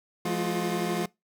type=tone cluster; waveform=25% pulse; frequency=171.9 / 212.1 / 355.6 Hz; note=F3 / G#3 / F4; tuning=-27 / +37 / +31 cents; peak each=-27 / -28 / -27 dBFS; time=0.25-1.06 s; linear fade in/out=5 ms; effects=noise-tail reverb RT60 0.2 s tail -23 dB re dry